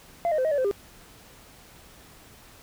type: tone with pitch steps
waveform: sine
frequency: 685 / 618 / 516 / 629 / 575 / 517 / 401.1 Hz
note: F5 / D#5 / C5 / D#5 / D5 / C5 / G4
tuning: -34 / -12 / -24 / +19 / -37 / -21 / +40 cents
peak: -19 dBFS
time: 0.25-0.712 s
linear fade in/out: 0 ms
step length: 66 ms
effects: tanh soft clip ceiling -20 dBFS + pink hiss -51 dBFS RMS until 2.62 s